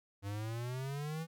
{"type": "exponential sweep", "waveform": "square", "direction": "up", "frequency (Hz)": [98, 166.2], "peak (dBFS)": -38, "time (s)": [0.22, 1.27], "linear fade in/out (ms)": 50, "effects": []}